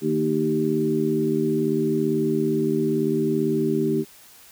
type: harmonic tone with a mistuned harmonic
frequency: 77.78 Hz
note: D#2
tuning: in tune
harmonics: 2 / 3 / 4 / 5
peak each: -28 / -25 / -25 / -23 dBFS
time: 0.01-4.05 s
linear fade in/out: 50 ms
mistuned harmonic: 3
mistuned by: -22 cents
effects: white hiss -49 dBFS RMS until 4.51 s